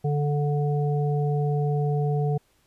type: harmonic tone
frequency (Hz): 146.2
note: D3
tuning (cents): -7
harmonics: 1 / 3 / 5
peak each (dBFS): -22 / -29 / -33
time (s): 0.04-2.38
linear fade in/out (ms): 10
effects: pink hiss -65 dBFS RMS until 2.66 s + resampled to 32000 Hz